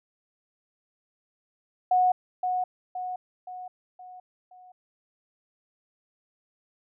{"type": "tone with echo", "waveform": "sine", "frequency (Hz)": 732, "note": "F#5", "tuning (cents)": -19, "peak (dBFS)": -18, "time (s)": [1.91, 2.12], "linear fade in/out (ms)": 5, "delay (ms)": 520, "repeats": 5, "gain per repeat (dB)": -6, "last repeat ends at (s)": 4.72, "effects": []}